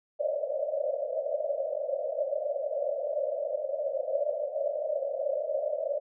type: band-pass noise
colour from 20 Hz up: white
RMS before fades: -31 dBFS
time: 0.19-6 s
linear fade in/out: 20 ms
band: 540 to 620 Hz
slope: 96 dB/octave
effects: none